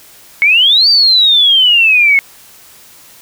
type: exponential two-way sweep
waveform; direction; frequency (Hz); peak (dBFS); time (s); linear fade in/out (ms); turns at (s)
sine; up then down; 2170 to 4708 to 2170; -5; 0.42-2.19; 0; 0.89
effects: white hiss -40 dBFS RMS until 3.21 s